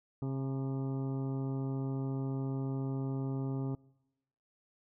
harmonic tone with a mistuned harmonic, 134.3 Hz, C3, 46 cents sharp, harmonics 1 / 2 / 3 / 4 / 5 / 6 / 7 / 8 / 9, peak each -34 / -38 / -44 / -53 / -54 / -54 / -57 / -62 / -57 dBFS, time 0.22-3.75 s, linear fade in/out 2 ms, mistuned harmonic 6, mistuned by +57 cents, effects noise-tail reverb RT60 1.0 s tail -25 dB re dry

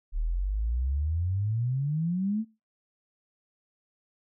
sine exponential sweep, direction up, 36.71 to 226.9 Hz, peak -25 dBFS, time 0.12-2.45 s, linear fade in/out 50 ms, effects noise-tail reverb RT60 0.3 s tail -25 dB re dry

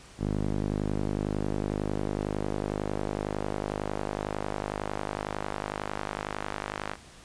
sawtooth tone with band-pass filter sweep, 51 Hz, G#1, 31 cents flat, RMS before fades -32 dBFS, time 0.18-6.97 s, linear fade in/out 50 ms, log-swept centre 230 to 1400 Hz, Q 0.87, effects pink hiss -51 dBFS RMS until 7.24 s + resampled to 22050 Hz

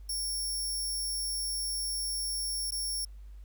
20% pulse tone with dropouts, 5480 Hz, F8, 34 cents flat, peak -26 dBFS, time 0.09-3.05 s, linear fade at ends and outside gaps 5 ms, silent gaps 2.708-2.72 s, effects added 50 Hz sine -44 dBFS peak until 3.44 s + pink hiss -70 dBFS RMS until 3.44 s

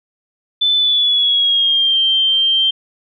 sine tone with pitch glide, 3514 to 3149 Hz, A7 to G7, -3 to +7 cents, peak -11 dBFS, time 0.61-2.71 s, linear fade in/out 10 ms, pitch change -190 cents, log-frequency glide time 0.75-1.99 s, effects none

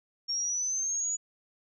sine exponential sweep, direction up, 5510 to 6900 Hz, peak -28 dBFS, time 0.28-1.17 s, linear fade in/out 20 ms, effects none

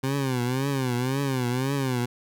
20% pulse tone with vibrato, 130.6 Hz, C3, 3 cents flat, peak -19 dBFS, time 0.03-2.06 s, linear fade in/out 10 ms, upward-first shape triangle, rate 1.9 Hz, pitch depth 150 cents each way, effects none

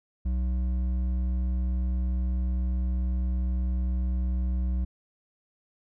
sine tone with hard clipping, 62.3 Hz, B1, 16 cents sharp, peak -26 dBFS, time 0.25-4.85 s, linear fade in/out 10 ms, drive 7 dB, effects none

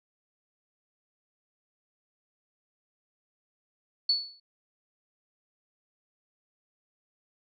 sine tone with exponential decay, 4435 Hz, C#8, in tune, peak -19 dBFS, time 4.09-4.4 s, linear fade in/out 5 ms, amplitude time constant 67 ms, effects none

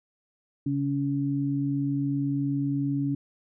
sine tone pair together, 138.59 / 281.2 Hz, C#3 / C#4, 0 / +25 cents, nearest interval octave, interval 1225 cents, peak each -28 / -26 dBFS, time 0.66-3.15 s, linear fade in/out 5 ms, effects none

